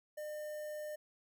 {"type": "tone with notch filter", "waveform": "square", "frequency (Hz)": 604, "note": "D5", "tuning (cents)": 48, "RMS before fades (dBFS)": -43, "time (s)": [0.17, 0.96], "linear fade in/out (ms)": 10, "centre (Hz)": 3700, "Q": 0.54, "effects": []}